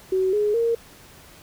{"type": "tone with pitch steps", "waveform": "sine", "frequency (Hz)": [376.6, 417.9, 463.6], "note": ["F#4", "G#4", "A#4"], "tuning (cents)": [31, 11, -10], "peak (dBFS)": -18, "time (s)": [0.12, 0.75], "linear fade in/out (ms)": 5, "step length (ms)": 210, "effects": ["pink hiss -48 dBFS RMS until 1.42 s"]}